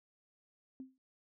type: tone with exponential decay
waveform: sine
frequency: 261.6 Hz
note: C4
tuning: in tune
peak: -40 dBFS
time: 0.8-0.98 s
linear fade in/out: 1 ms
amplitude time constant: 38 ms
effects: noise-tail reverb RT60 0.1 s tail -25 dB re dry